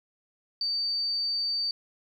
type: tone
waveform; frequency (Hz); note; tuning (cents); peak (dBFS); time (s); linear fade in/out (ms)
sine; 4604; D8; -35; -26; 0.61-1.71; 2
effects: 10-bit